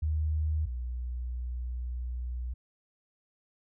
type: tone pair in turn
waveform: sine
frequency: 77.2 / 61.27 Hz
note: D#2 / B1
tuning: -13 / -13 cents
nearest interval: major third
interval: 400 cents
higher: first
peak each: -26 / -32 dBFS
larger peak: first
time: 0.02-0.66 / 0.66-2.54 s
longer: second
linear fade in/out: 10 ms
effects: none